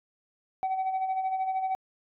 sine tone with tremolo, 759 Hz, F#5, 44 cents sharp, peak -22 dBFS, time 0.63-1.75 s, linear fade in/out 0 ms, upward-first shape sine, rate 13 Hz, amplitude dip 60%, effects tanh soft clip ceiling -24 dBFS

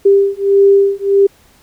sine beating tone pair, 395.7 / 397.3 Hz, G4 / G4, +16 / +23 cents, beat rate 1.6 Hz, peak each -10 dBFS, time 0.05-1.27 s, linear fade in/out 10 ms, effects pink hiss -49 dBFS RMS until 1.62 s

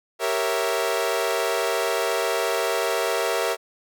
sawtooth chord, G diminished seventh, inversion none, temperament equal, 392 / 466.2 / 554.4 / 659.3 Hz, G4 / Bb4 / Db5 / Fb5, 0 / 0 / 0 / 0 cents, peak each -25 / -22 / -25 / -23 dBFS, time 0.19-3.57 s, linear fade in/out 50 ms, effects none

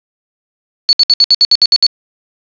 sine tone bursts, 4435 Hz, C#8, in tune, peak -3 dBFS, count 10, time 0.89-1.865 s, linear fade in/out 0 ms, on 39 ms, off 65 ms, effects resampled to 11025 Hz + 7-bit

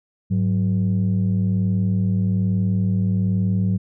sine tone pair together, 103.83 / 185 Hz, G#2 / F#3, 0 / 0 cents, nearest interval minor seventh, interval 1000 cents, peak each -18 dBFS, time 0.3-3.78 s, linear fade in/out 20 ms, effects tanh soft clip ceiling -13 dBFS

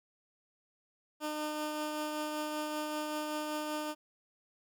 15% pulse tone with tremolo, 303.4 Hz, D#4, 44 cents flat, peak -27 dBFS, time 1.2-3.95 s, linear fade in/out 50 ms, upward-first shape triangle, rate 5.2 Hz, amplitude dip 30%, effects none

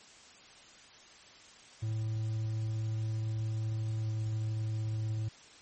triangle tone with pitch glide, 110 to 109.3 Hz, A2 to A2, 0 to -11 cents, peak -29 dBFS, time 1.82-5.29 s, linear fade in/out 10 ms, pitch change -11 cents, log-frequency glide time 3.99-4.09 s, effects white hiss -55 dBFS RMS until 5.61 s + MP3 32 kbps

